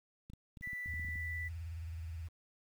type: clicks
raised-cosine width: 5 ms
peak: -38 dBFS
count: 12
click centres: 0.3 / 0.335 / 0.572 / 0.611 / 0.674 / 0.732 / 0.86 / 0.939 / 0.996 / 1.048 / 1.087 / 1.157 s
type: tone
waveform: sine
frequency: 1975.5 Hz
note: B6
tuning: in tune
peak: -39 dBFS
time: 0.62-1.49 s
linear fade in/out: 20 ms
type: tone with vibrato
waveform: sine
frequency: 82.41 Hz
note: E2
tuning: in tune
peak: -40 dBFS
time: 0.87-2.29 s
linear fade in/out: 20 ms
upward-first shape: sine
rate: 19 Hz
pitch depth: 130 cents each way
effects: 10-bit